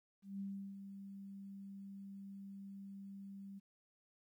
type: tone with ADSR envelope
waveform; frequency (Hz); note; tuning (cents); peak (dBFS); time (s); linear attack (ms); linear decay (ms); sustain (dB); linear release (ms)
sine; 196.9; G3; +8; -40; 0.22-3.6; 180; 350; -8; 21
effects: 13-bit